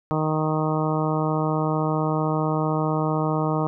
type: harmonic tone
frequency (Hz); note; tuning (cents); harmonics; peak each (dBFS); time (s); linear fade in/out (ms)
155.56; D#3; 0; 1 / 2 / 3 / 4 / 5 / 6 / 7 / 8; -24 / -27 / -29 / -30 / -31 / -32 / -32 / -33; 0.11-3.67; 0
effects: none